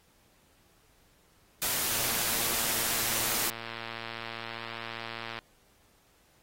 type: noise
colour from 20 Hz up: white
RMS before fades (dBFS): -30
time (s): 1.62-3.5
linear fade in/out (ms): 0
type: click train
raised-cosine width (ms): 0.3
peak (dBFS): -22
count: 401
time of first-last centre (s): 1.91-5.388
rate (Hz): 115
effects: pink hiss -65 dBFS RMS until 6.42 s + AAC 48 kbps